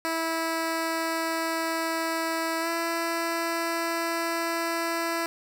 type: tone with pitch glide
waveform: 10% pulse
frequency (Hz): 327 to 333.9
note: E4 to E4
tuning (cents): -14 to +22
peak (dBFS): -18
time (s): 0.05-5.26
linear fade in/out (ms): 0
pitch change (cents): +36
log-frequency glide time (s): 2.6-2.68
effects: none